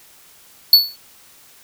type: tone with exponential decay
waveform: square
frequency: 4435 Hz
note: C#8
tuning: in tune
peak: -3 dBFS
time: 0.73-0.96 s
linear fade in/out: 2 ms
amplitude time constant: 48 ms
effects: white hiss -48 dBFS RMS until 1.63 s